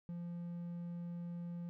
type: tone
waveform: triangle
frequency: 172.7 Hz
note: F3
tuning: 19 cents flat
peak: -39 dBFS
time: 0.09-1.69 s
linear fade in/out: 0 ms
effects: none